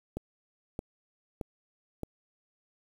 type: click train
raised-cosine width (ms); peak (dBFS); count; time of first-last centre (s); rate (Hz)
2; -21; 4; 0.17-2.033; 1.61
effects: 8-bit